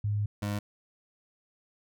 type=tone pair in turn; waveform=sine / 25% pulse; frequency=103.83 / 102.87 Hz; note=G#2 / G#2; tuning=0 / -16 cents; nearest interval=unison; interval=16 cents; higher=first; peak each=-26 dBFS; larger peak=neither; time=0.04-0.26 / 0.42-0.59 s; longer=first; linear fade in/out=5 ms; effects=none